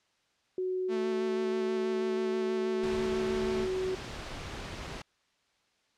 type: tone with pitch glide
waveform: sine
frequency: 370 to 373.9 Hz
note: F#4 to F#4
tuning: 0 to +18 cents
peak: -29 dBFS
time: 0.58-3.95 s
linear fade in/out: 2 ms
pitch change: +18 cents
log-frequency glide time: 0.78-1.27 s
type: tone with vibrato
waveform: sawtooth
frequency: 220.5 Hz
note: A3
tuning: 4 cents sharp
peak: -30 dBFS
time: 0.88-3.68 s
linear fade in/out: 50 ms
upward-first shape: square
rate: 6.2 Hz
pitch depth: 13 cents each way
type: noise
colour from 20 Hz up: pink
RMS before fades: -40 dBFS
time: 2.83-5.02 s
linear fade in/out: 5 ms
effects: white hiss -71 dBFS RMS until 5.97 s + low-pass 5000 Hz 12 dB/octave